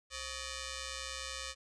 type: ring-modulated tone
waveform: 5% pulse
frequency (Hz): 597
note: D5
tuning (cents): +28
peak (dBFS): -25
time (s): 0.1-1.55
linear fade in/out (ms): 50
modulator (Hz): 662
effects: resampled to 22050 Hz